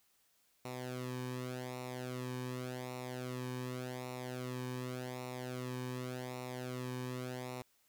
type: tone with flanger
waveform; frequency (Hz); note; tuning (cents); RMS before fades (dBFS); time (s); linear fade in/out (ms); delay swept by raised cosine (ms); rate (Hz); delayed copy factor
sawtooth; 126.2; B2; +38; -42; 0.65-7.62; 2; 0.62 to 1.49; 0.87; -0.75
effects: white hiss -73 dBFS RMS until 7.88 s